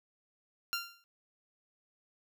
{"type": "tone with exponential decay", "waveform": "15% pulse", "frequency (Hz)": 1387, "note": "F6", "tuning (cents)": -12, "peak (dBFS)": -23, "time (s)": [0.73, 1.04], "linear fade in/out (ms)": 0, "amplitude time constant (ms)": 66, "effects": []}